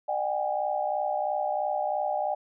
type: tone cluster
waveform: sine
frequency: 603 / 754 / 817 Hz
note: D5 / F#5 / G#5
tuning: +46 / +32 / -29 cents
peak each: -30 dBFS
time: 0.08-2.35 s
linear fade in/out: 10 ms
effects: none